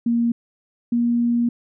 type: tone pair in turn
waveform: sine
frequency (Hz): 234.7 / 237.3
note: A#3 / A#3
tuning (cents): +12 / +31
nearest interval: unison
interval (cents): 19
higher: second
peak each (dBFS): -16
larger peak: neither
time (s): 0.06-0.32 / 0.92-1.49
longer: second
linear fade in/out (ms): 5
effects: none